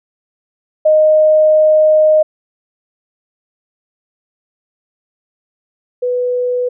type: tone pair in turn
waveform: sine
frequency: 619 / 494.6 Hz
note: D#5 / B4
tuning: -9 / +3 cents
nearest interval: major third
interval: 388 cents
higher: first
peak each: -6 / -13 dBFS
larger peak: first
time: 0.85-2.23 / 6.02-6.69 s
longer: first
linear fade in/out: 10 ms
effects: none